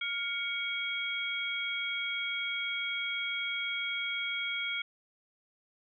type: tone cluster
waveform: sine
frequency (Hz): 1408 / 2238 / 3278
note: F6 / C#7 / G#7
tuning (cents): +14 / +16 / -23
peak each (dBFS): -39 / -34 / -36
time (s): 0.01-4.82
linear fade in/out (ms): 5
effects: none